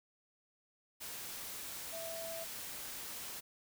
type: tone in noise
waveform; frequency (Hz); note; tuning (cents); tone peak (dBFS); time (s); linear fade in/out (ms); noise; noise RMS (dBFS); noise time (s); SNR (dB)
sine; 659.3; E5; 0; -43; 1.92-2.45; 20; white; -45; 1-3.41; -1
effects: none